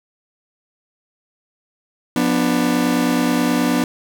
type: chord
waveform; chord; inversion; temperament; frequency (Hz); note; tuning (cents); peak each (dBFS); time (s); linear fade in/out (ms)
40% pulse; B diminished; second; just; 177.8 / 246.9 / 296.3; F3 / B3 / D4; +31 / 0 / +15; -23 / -17 / -19; 2.16-3.84; 2
effects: 8-bit